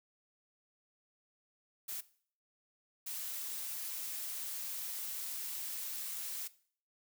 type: noise bursts at uneven times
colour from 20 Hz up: blue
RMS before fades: -41 dBFS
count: 2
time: 1.88-2.01 / 3.06-6.48 s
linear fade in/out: 10 ms
effects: noise-tail reverb RT60 0.5 s tail -18 dB re dry